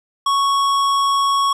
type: tone with hard clipping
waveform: triangle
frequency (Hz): 1108.7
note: C#6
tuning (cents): 0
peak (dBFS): -16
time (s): 0.26-1.53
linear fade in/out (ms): 5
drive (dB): 17
effects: none